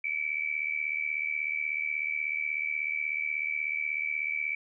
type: tone with amplitude modulation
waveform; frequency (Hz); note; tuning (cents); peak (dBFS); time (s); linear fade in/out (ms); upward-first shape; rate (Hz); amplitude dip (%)
sine; 2300; D7; -37; -25; 0.04-4.55; 5; sine; 76.4; 80
effects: none